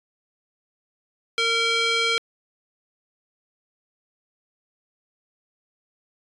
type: tone with band-pass filter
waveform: square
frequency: 459.7 Hz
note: A#4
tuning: 24 cents flat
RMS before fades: -22 dBFS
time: 1.38-2.18 s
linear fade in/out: 0 ms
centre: 3000 Hz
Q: 1.6
effects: resampled to 24000 Hz